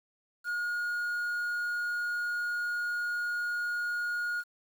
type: tone with quantisation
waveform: triangle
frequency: 1436 Hz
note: F6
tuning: 48 cents sharp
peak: -28 dBFS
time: 0.44-4.44 s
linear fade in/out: 50 ms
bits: 9
effects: none